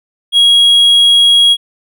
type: tone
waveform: triangle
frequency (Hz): 3300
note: G#7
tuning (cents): -12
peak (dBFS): -3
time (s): 0.32-1.57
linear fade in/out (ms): 50
effects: none